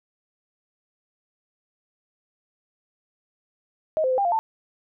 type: tone with pitch steps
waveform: sine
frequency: 628 / 518 / 513 / 798 / 698 / 890 Hz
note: D#5 / C5 / C5 / G5 / F5 / A5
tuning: +16 / -17 / -34 / +31 / -1 / +20 cents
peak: -19 dBFS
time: 3.97-4.39 s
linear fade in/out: 0 ms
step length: 70 ms
effects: none